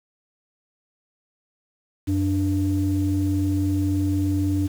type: tone pair together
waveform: sine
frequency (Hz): 92.5 / 293.7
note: F#2 / D4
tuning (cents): 0 / 0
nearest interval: octave + minor sixth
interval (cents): 2000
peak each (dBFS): -21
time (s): 2.07-4.68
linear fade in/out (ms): 20
effects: tanh soft clip ceiling -13 dBFS + 7-bit